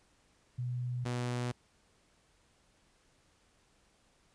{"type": "tone pair in turn", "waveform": ["sine", "sawtooth"], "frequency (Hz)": [123.47, 122.55], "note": ["B2", "B2"], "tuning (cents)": [0, -13], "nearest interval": "unison", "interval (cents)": 13, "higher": "first", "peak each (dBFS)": [-33, -29], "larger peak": "second", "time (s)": [[0.58, 1.05], [1.05, 1.52]], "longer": "neither", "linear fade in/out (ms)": 10, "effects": ["pink hiss -69 dBFS RMS until 4.34 s", "resampled to 22050 Hz"]}